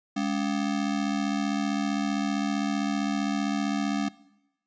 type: ring-modulated tone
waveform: square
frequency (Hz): 244.1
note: B3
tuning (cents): -20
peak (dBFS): -23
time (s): 0.16-4.09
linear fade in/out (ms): 10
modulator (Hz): 37.7
effects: noise-tail reverb RT60 0.9 s tail -20 dB re dry + resampled to 16000 Hz